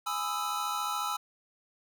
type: chord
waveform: square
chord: E major seventh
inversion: first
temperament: equal with one note detuned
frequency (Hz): 830.6 / 996.9 / 1244.5 / 1318.5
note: G#5 / B5 / D#6 / E6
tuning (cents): 0 / +16 / 0 / 0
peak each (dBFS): -38 / -39 / -39 / -34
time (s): 0.06-1.17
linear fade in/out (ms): 10
effects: none